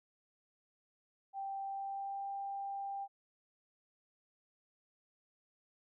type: tone with pitch glide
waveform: sine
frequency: 784 to 792.2 Hz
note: G5 to G5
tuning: 0 to +18 cents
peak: -38 dBFS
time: 1.33-3.08 s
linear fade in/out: 50 ms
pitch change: +18 cents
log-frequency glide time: 1.62-2.28 s
effects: none